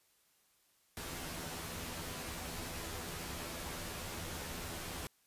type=noise with comb filter; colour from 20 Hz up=pink; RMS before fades=-43 dBFS; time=0.97-5.07 s; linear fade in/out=0 ms; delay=12 ms; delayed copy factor=+0.65; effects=white hiss -72 dBFS RMS until 5.26 s + resampled to 32000 Hz